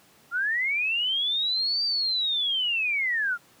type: linear two-way sweep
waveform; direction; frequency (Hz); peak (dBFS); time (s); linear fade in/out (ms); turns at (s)
sine; up then down; 1358 to 4699 to 1358; -23; 0.31-3.38; 50; 1.84
effects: pink hiss -57 dBFS RMS until 3.6 s + high-pass 150 Hz 12 dB/octave